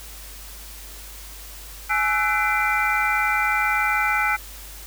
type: tone cluster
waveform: sine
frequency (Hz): 843 / 1322 / 1501 / 2033 / 2363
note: G#5 / E6 / F#6 / B6 / D7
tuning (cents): +26 / +5 / +24 / +50 / +10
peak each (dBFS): -25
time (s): 1.89-4.37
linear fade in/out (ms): 20
effects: added 50 Hz sine -40 dBFS peak until 4.86 s + white hiss -41 dBFS RMS until 4.86 s